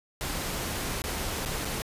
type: noise with dropouts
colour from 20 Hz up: pink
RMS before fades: -32 dBFS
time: 0.21-1.82 s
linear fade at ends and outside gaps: 0 ms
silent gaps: 1.019-1.04 / 1.451-1.459 / 1.648-1.653 s
effects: resampled to 32000 Hz